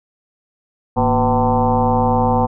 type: tone with frequency modulation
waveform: sine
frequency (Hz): 500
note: B4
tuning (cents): +21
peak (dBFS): -12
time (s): 0.96-2.47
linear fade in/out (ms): 20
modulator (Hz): 132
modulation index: 3.6
effects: none